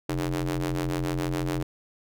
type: ring-modulated tone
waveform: sawtooth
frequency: 87 Hz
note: F2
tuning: 6 cents flat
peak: -19 dBFS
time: 0.09-1.63 s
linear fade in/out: 5 ms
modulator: 221 Hz
effects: none